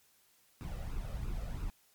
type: noise with flanger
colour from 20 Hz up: brown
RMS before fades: -38 dBFS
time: 0.61-1.7 s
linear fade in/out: 0 ms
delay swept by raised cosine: 0.77 to 1.63 ms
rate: 3 Hz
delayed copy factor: +0.6
effects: white hiss -68 dBFS RMS until 1.94 s + MP3 96 kbps